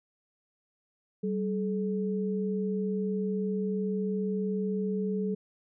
sine tone pair together, 192.98 / 428.5 Hz, G3 / A4, -27 / -46 cents, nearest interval octave + major second, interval 1381 cents, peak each -29 / -32 dBFS, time 1.23-5.35 s, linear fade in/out 10 ms, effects none

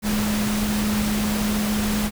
sine tone in noise, 210.5 Hz, G#3, 24 cents sharp, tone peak -21 dBFS, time 0.02-2.11 s, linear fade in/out 50 ms, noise pink, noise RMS -27 dBFS, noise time 0.02-2.11 s, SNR +3 dB, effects none

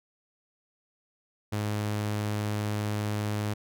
sawtooth tone, 105 Hz, G#2, 19 cents sharp, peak -24 dBFS, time 1.52-3.54 s, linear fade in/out 10 ms, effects none

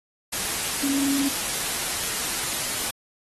sine tone in noise, 277.2 Hz, C#4, in tune, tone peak -22 dBFS, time 0.83-1.29 s, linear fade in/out 10 ms, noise white, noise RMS -27 dBFS, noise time 0.32-2.91 s, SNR +2 dB, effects AAC 32 kbps

